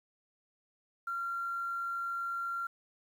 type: tone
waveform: sine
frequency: 1377 Hz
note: F6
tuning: 25 cents flat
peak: -33 dBFS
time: 1.07-2.67 s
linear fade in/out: 5 ms
effects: 10-bit